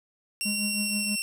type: tone with pitch glide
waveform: 15% pulse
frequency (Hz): 2745 to 2720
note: F7 to F7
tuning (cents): -31 to -46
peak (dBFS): -20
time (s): 0.41-1.22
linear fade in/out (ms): 0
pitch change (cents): -15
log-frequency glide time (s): 0.64-1.11
type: tone with tremolo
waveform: triangle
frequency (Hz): 207.7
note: G#3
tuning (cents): 0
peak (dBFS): -25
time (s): 0.45-1.16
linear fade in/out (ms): 10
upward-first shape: triangle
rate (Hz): 6.3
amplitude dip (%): 70
effects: none